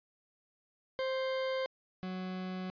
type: tone pair in turn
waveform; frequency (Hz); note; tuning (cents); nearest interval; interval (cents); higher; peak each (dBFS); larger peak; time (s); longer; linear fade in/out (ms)
40% pulse; 525 / 185.24; C5 / F#3; +6 / +2; octave + tritone; 1804; first; -31 / -36; first; 0.99-1.66 / 2.03-2.7; neither; 0
effects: resampled to 11025 Hz